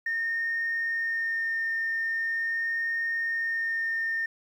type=tone with vibrato; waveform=sine; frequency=1827 Hz; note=A#6; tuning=35 cents flat; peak=-25 dBFS; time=0.06-4.26 s; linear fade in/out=5 ms; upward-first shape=sine; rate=0.42 Hz; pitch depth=9 cents each way; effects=tanh soft clip ceiling -22 dBFS + 10-bit